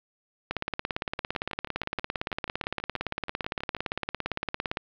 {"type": "two click trains", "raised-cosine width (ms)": 0.3, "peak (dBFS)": [-12, -22], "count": [76, 17], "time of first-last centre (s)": [[0.51, 4.771], [1.19, 3.766]], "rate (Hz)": [17.6, 6.21], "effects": ["low-pass 4000 Hz 12 dB/octave", "9-bit"]}